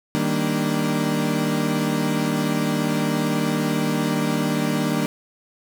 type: chord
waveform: 35% pulse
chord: Eb major seventh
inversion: none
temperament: equal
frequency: 155.56 / 196 / 233.1 / 293.7 Hz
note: Eb3 / G3 / Bb3 / D4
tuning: 0 / 0 / 0 / 0 cents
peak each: -24 / -25 / -23 / -24 dBFS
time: 0.15-5.06 s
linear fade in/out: 0 ms
effects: none